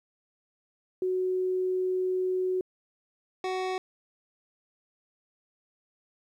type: tone pair in turn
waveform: sine / 25% pulse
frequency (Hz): 370 / 372.8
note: F#4 / F#4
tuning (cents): 0 / +13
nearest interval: unison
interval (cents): 13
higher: second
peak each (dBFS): -25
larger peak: neither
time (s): 1.02-2.61 / 3.44-3.78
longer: first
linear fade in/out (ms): 2
effects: low-pass 5000 Hz 12 dB/octave + 11-bit